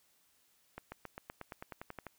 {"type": "accelerating click train", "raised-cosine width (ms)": 0.5, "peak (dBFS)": -28, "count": 13, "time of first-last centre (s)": [0.78, 2.067], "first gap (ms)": 140, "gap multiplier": 0.95, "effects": ["white hiss -71 dBFS RMS until 2.18 s"]}